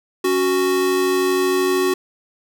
square tone pair together, 277.3 / 370.2 Hz, C#4 / F#4, +1 / +1 cents, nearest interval perfect fourth, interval 500 cents, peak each -25 / -17 dBFS, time 0.24-1.94 s, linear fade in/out 5 ms, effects none

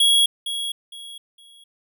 square tone with echo, 3322 Hz, G#7, in tune, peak -14 dBFS, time 0-0.26 s, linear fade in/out 5 ms, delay 460 ms, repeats 3, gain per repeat -11 dB, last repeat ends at 1.64 s, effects none

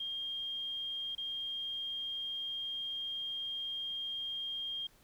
sine tone with dropouts, 3216 Hz, G7, 44 cents sharp, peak -36 dBFS, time 0-4.87 s, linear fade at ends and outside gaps 5 ms, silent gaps 1.151-1.179 s, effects pink hiss -65 dBFS RMS until 5.03 s

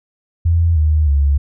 sine tone with pitch steps, 84 / 77.03 / 70.64 Hz, E2 / D#2 / C#2, +33 / -17 / +33 cents, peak -10 dBFS, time 0.45-1.38 s, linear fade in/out 10 ms, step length 310 ms, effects none

